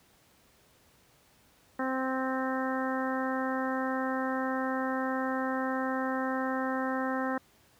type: harmonic tone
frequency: 261.6 Hz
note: C4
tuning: in tune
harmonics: 1 / 2 / 3 / 4 / 5 / 6 / 7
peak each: -32 / -35 / -37 / -38 / -39 / -40 / -40 dBFS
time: 1.79-7.38 s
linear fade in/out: 5 ms
effects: pink hiss -63 dBFS RMS until 7.79 s + high-pass 60 Hz 12 dB/octave